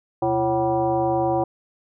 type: tone with frequency modulation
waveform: sine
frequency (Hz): 550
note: C#5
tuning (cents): -14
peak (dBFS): -18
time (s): 0.22-1.44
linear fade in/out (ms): 5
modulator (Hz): 210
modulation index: 1.6
effects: none